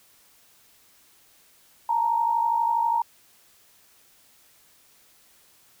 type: tone pair together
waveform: sine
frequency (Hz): 880 / 932.3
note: A5 / A#5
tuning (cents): 0 / 0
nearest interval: minor second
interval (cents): 100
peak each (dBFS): -27 / -21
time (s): 1.89-3.02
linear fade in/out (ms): 5
effects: white hiss -58 dBFS RMS until 5.8 s